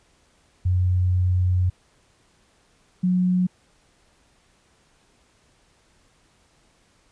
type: tone pair in turn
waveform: sine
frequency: 90.9 / 181.8 Hz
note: F#2 / F#3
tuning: -30 / -30 cents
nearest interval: octave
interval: 1200 cents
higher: second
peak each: -17 dBFS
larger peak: neither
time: 0.65-1.7 / 3.03-3.47 s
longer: first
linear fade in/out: 10 ms
effects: pink hiss -61 dBFS RMS until 7.11 s + resampled to 22050 Hz